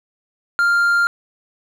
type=tone; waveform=triangle; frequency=1396.9 Hz; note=F6; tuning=in tune; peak=-11 dBFS; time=0.59-1.07 s; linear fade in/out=0 ms; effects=none